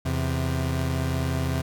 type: tone pair together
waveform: 30% pulse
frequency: 82.41 / 130.81 Hz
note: E2 / C3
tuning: 0 / 0 cents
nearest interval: minor sixth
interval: 800 cents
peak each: -24 dBFS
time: 0.05-1.62 s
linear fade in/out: 10 ms
effects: none